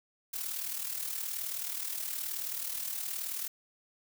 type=noise with amplitude modulation; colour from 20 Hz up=blue; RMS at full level=-34 dBFS; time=0.33-3.48 s; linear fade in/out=10 ms; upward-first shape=sine; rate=38.9 Hz; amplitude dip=60%; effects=none